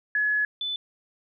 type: tone pair in turn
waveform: sine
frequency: 1697 / 3500 Hz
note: G#6 / A7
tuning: +37 / -10 cents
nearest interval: octave + minor second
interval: 1253 cents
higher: second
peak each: -21 / -27 dBFS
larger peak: first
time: 0.15-0.45 / 0.61-0.76 s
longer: first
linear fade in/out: 2 ms
effects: none